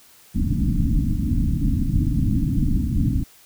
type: low-pass noise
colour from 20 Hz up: pink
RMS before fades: -20 dBFS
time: 0.34-3.24 s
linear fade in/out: 20 ms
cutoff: 300 Hz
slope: 96 dB/octave
effects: white hiss -51 dBFS RMS until 3.45 s